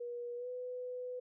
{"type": "tone with pitch glide", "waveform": "sine", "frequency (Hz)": [480.9, 499], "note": ["B4", "B4"], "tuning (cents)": [-46, 18], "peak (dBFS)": -39, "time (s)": [0, 1.2], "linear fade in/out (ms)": 10, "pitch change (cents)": 64, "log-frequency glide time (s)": [0.36, 0.48], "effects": []}